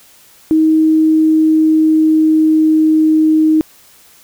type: tone with pitch glide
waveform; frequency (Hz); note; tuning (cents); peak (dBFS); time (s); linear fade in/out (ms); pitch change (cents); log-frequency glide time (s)
sine; 315.6 to 313.1; D#4 to D#4; +25 to +11; -7; 0.51-3.61; 0; -14; 0.66-3.15
effects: white hiss -45 dBFS RMS until 4.23 s